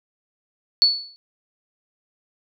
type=tone with exponential decay; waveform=sine; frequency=4435 Hz; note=C#8; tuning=in tune; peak=-9 dBFS; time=0.82-1.16 s; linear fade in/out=0 ms; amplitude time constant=72 ms; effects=none